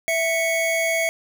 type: tone pair together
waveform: square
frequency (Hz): 659.3 / 2218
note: E5 / C#7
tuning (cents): 0 / 0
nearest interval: octave + major sixth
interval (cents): 2100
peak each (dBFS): -23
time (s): 0.08-1.09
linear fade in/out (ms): 0
effects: none